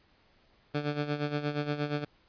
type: tone with tremolo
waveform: 15% pulse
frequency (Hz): 147.1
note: D3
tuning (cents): +3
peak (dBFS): -21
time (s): 0.74-2.05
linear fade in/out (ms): 10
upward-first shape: sine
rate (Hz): 8.5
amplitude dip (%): 70
effects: pink hiss -65 dBFS RMS until 2.28 s + resampled to 11025 Hz